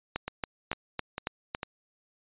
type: two click trains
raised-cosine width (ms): 0.3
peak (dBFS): -17 / -14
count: 4 / 6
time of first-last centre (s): 0.28-1.631 / 0.16-1.549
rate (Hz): 2.22 / 3.6
effects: resampled to 8000 Hz